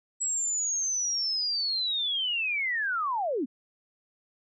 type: linear sweep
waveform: sine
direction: down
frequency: 7800 to 220 Hz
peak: -26 dBFS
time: 0.2-3.46 s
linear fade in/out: 20 ms
effects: none